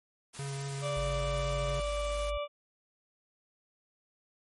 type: noise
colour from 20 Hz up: white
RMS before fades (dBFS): -45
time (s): 0.33-2.31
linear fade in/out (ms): 20
type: tone with vibrato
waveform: square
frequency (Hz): 138.59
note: C#3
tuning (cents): 0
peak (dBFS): -36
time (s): 0.39-1.8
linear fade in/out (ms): 2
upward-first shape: sine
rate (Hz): 4.7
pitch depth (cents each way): 9
type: harmonic tone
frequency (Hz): 584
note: D5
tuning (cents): -10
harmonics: 1 / 2 / 4 / 5 / 6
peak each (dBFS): -33 / -39 / -45 / -47 / -49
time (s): 0.81-2.48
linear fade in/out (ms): 50
type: tone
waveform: sine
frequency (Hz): 51.91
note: G#1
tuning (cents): 0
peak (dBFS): -34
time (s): 0.96-2.38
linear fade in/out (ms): 10
effects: MP3 48 kbps